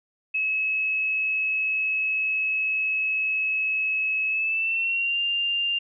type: tone with pitch glide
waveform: sine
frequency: 2578 to 2795 Hz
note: E7 to F7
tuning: -39 to +1 cents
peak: -22 dBFS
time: 0.34-5.79 s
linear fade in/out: 10 ms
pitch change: +140 cents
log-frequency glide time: 4.28-5.19 s
effects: none